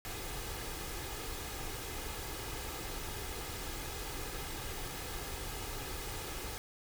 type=noise with comb filter; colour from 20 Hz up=pink; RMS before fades=-41 dBFS; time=0.05-6.58 s; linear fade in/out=0 ms; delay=2.4 ms; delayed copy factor=+0.5; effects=none